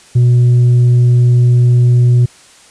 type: tone with tanh clipping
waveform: sine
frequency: 122.2 Hz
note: B2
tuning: 18 cents flat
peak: -6 dBFS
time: 0.15-2.26 s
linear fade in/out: 10 ms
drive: 2 dB
effects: white hiss -42 dBFS RMS until 2.7 s + resampled to 22050 Hz